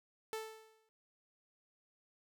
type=tone with exponential decay; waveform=sawtooth; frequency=440 Hz; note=A4; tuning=in tune; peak=-33 dBFS; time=0.33-0.89 s; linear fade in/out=0 ms; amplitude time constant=120 ms; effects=none